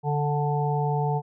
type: harmonic tone with a mistuned harmonic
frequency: 147 Hz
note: D3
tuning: 2 cents sharp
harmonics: 1 / 3 / 5 / 6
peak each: -24 / -30 / -30 / -30 dBFS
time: 0.03-1.22 s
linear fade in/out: 50 ms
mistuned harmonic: 1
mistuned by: -15 cents
effects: none